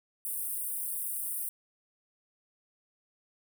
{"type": "high-pass noise", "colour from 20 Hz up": "pink", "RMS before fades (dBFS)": -35, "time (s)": [0.25, 1.49], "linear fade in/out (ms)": 0, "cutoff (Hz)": 8700, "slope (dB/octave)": 96, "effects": []}